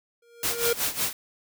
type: tone with exponential growth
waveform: square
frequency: 470 Hz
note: A#4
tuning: 14 cents sharp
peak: -21 dBFS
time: 0.22-0.73 s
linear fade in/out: 5 ms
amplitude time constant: 110 ms
type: noise with tremolo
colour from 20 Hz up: white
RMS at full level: -25 dBFS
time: 0.43-1.13 s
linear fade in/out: 2 ms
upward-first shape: sine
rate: 5.4 Hz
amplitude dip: 80%
effects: none